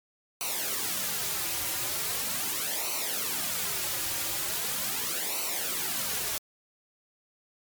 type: noise with flanger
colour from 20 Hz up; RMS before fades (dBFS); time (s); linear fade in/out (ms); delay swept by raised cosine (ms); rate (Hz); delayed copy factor
white; -31; 0.41-6.38; 0; 0.58 to 4.68; 0.4; -0.75
effects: MP3 96 kbps